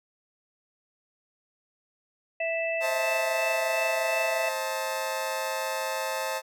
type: harmonic tone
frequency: 659.3 Hz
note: E5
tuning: in tune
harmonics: 1 / 3 / 4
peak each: -28 / -35 / -31 dBFS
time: 2.4-4.49 s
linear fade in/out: 5 ms
type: chord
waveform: sawtooth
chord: A diminished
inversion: first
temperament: just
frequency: 528 / 633.6 / 880 Hz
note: C5 / Eb5 / A5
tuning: +16 / +31 / 0 cents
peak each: -29 / -30 / -29 dBFS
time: 2.8-6.42 s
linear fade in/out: 50 ms
effects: none